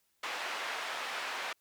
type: band-pass noise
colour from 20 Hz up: white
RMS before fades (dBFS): -38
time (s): 0.23-1.53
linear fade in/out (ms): 5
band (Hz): 660 to 2300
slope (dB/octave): 12
effects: white hiss -75 dBFS RMS until 1.6 s